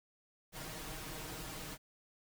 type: noise with comb filter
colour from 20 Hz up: pink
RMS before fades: -45 dBFS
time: 0.52-1.78 s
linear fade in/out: 50 ms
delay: 6.4 ms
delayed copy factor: +0.65
effects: none